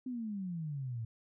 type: exponential sweep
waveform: sine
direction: down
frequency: 260.7 to 110 Hz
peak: -36 dBFS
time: 0.06-1.05 s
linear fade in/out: 5 ms
effects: none